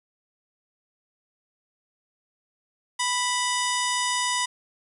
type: harmonic tone with a mistuned harmonic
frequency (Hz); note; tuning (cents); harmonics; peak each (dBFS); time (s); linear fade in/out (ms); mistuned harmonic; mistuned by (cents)
987.8; B5; 0; 1 / 2 / 3 / 4 / 5 / 6 / 7 / 8 / 9 / 10; -27 / -30 / -32 / -33 / -34 / -35 / -35 / -36 / -37 / -37; 2.99-4.46; 10; 4; -130
effects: 9-bit